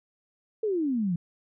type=exponential sweep; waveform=sine; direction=down; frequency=453.3 to 163.7 Hz; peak=-24 dBFS; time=0.63-1.16 s; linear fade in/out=5 ms; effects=none